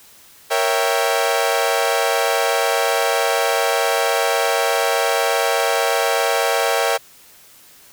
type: chord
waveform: sawtooth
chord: A# diminished seventh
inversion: none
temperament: equal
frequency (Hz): 466.2 / 554.4 / 659.3 / 784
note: A#4 / C#5 / E5 / G5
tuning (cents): 0 / 0 / 0 / 0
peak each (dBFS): -18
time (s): 0.5-6.98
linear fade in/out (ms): 20
effects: white hiss -47 dBFS RMS until 7.92 s